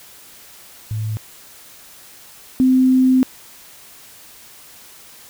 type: tone pair in turn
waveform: sine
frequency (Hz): 108.6 / 258.3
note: A2 / C4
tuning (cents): -22 / -22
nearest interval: octave + minor third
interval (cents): 1500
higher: second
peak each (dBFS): -20 / -10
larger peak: second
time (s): 0.91-1.17 / 2.6-3.23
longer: second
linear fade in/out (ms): 0
effects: white hiss -43 dBFS RMS until 5.29 s